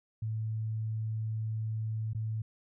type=tone with dropouts; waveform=sine; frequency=110 Hz; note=A2; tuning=in tune; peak=-31 dBFS; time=0.22-2.42 s; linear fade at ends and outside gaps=5 ms; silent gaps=2.133-2.148 s; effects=none